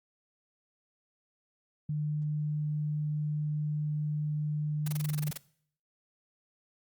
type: tone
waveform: sine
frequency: 150.4 Hz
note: D3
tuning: 42 cents sharp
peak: -29 dBFS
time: 1.89-5.31 s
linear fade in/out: 5 ms
type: noise bursts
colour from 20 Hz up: white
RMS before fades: -38 dBFS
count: 12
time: 4.86-5.376 s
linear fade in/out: 5 ms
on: 21 ms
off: 24 ms
effects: noise-tail reverb RT60 0.6 s tail -20 dB re dry + Opus 48 kbps